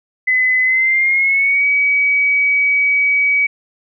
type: tone with pitch glide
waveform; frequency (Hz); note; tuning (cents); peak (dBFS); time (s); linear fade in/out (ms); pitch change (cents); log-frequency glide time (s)
sine; 2022 to 2270; B6 to C#7; +40 to +41; -11; 0.27-3.47; 10; +201; 0.62-1.66
effects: none